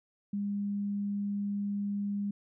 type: tone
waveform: sine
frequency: 202.5 Hz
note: G#3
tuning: 43 cents flat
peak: -30 dBFS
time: 0.33-2.31 s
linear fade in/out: 5 ms
effects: none